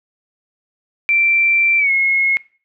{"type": "tone with pitch glide", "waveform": "sine", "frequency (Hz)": [2349, 2167], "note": ["D7", "C#7"], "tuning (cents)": [0, -40], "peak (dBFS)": -12, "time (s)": [1.09, 2.37], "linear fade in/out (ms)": 0, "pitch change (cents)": -140, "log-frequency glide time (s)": [1.78, 1.91], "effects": ["noise-tail reverb RT60 0.4 s tail -21 dB re dry"]}